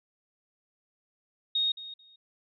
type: tone with echo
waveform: sine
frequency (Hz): 3727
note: A#7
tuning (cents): -1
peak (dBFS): -24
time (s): 1.55-1.72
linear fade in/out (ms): 5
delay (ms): 220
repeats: 2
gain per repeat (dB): -15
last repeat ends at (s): 2.16
effects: none